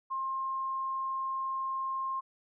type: tone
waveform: sine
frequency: 1063 Hz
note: C6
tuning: 27 cents sharp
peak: -31 dBFS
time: 0.1-2.21 s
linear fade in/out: 20 ms
effects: none